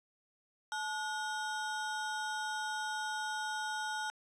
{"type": "ring-modulated tone", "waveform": "square", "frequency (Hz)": 1156, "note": "D6", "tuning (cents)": -28, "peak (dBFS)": -33, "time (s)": [0.72, 4.1], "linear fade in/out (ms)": 0, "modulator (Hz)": 294, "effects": ["resampled to 22050 Hz", "11-bit"]}